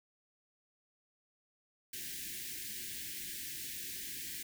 white band-stop noise, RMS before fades -43 dBFS, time 1.93-4.43 s, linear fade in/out 5 ms, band 400 to 1600 Hz, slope 96 dB/octave, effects none

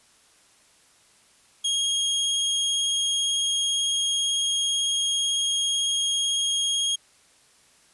sawtooth tone with vibrato, 3264 Hz, G#7, 31 cents flat, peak -19 dBFS, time 1.64-6.96 s, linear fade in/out 10 ms, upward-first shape square, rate 18 Hz, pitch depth 9 cents each way, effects white hiss -58 dBFS RMS until 7.93 s + resampled to 24000 Hz

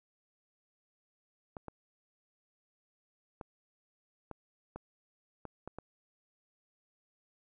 clicks, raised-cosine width 1 ms, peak -28 dBFS, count 8, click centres 1.568 / 1.683 / 3.412 / 4.313 / 4.76 / 5.453 / 5.676 / 5.786 s, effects none

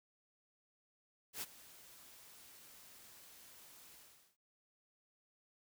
white noise with ADSR envelope, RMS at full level -41 dBFS, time 1.33-4.37 s, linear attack 88 ms, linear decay 34 ms, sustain -18 dB, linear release 440 ms, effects none

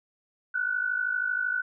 sine tone pair together, 1447.2 / 1500 Hz, F#6 / F#6, -39 / +23 cents, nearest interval minor second, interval 62 cents, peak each -30 / -27 dBFS, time 0.54-1.62 s, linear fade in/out 10 ms, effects none

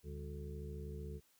harmonic tone with a mistuned harmonic, 72.9 Hz, D2, 12 cents flat, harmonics 1 / 2 / 3 / 5 / 6, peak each -45 / -49 / -53 / -54 / -52 dBFS, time 0.03-1.21 s, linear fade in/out 50 ms, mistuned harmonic 3, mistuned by -140 cents, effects white hiss -72 dBFS RMS until 1.39 s

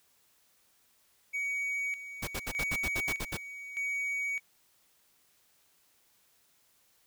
triangle tone with tremolo, 2253 Hz, C#7, 28 cents sharp, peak -29 dBFS, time 1.33-4.4 s, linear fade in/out 20 ms, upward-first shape square, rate 0.82 Hz, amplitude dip 70%
pink noise bursts, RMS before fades -35 dBFS, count 10, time 2.22-3.373 s, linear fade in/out 10 ms, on 55 ms, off 67 ms
effects white hiss -68 dBFS RMS until 7.06 s

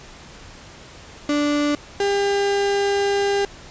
35% pulse tone pair in turn, 292.7 / 400.6 Hz, D4 / G4, -6 / +38 cents, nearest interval perfect fourth, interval 544 cents, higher second, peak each -16 dBFS, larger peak neither, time 1.29-1.75 / 2-3.45 s, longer second, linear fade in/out 2 ms, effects pink hiss -42 dBFS RMS until 3.7 s + resampled to 16000 Hz

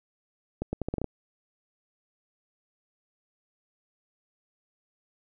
accelerating click train, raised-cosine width 2 ms, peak -16 dBFS, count 8, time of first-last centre 0.62-1.043 s, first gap 110 ms, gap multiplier 0.79, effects none

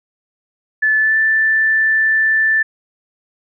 sine tone with pitch glide, 1739 to 1764.3 Hz, A6 to A6, -21 to +4 cents, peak -11 dBFS, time 0.82-2.63 s, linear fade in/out 10 ms, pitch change +25 cents, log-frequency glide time 0.98-1.17 s, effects none

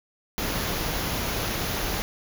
pink band-stop noise, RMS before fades -28 dBFS, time 0.38-2.02 s, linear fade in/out 0 ms, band 7000 to 10000 Hz, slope 96 dB/octave, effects none

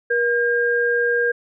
sine tone pair together, 477.2 / 1611 Hz, A#4 / G6, +41 / +47 cents, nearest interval octave + major sixth, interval 2106 cents, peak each -19 dBFS, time 0.1-1.32 s, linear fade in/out 10 ms, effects none

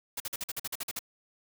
white noise bursts, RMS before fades -35 dBFS, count 11, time 0.17-0.992 s, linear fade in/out 5 ms, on 32 ms, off 47 ms, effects none

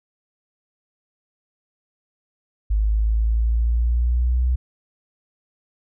sine linear sweep, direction up, 51.91 to 62.9 Hz, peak -16 dBFS, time 2.7-4.56 s, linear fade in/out 10 ms, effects none

